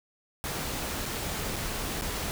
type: noise with dropouts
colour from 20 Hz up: pink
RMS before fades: -33 dBFS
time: 0.44-2.31 s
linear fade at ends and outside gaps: 0 ms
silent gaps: 1.056-1.06 / 1.56-1.564 / 2.012-2.02 s
effects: none